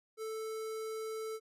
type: tone with notch filter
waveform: square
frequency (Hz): 440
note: A4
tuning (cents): 0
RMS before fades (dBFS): -40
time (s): 0.17-1.4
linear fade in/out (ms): 50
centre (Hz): 2800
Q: 1.4
effects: resampled to 32000 Hz